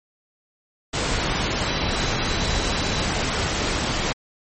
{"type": "tone in noise", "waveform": "sine", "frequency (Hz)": 3951, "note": "B7", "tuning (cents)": 0, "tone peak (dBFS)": -33, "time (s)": [1.65, 3.06], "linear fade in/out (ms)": 10, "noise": "pink", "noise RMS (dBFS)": -23, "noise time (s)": [0.93, 4.13], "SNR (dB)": -13, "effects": ["low-pass 9000 Hz 12 dB/octave", "MP3 32 kbps"]}